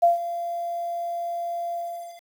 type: tone with ADSR envelope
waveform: sine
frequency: 688 Hz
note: F5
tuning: 26 cents flat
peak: -12 dBFS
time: 0.02-2.23 s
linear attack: 16 ms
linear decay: 140 ms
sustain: -14 dB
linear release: 490 ms
effects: 8-bit